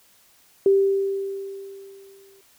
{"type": "tone with exponential decay", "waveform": "sine", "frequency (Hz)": 392, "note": "G4", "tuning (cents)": 0, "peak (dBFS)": -12, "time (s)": [0.66, 2.41], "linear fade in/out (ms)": 2, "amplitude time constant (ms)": 380, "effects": ["white hiss -57 dBFS RMS until 2.58 s"]}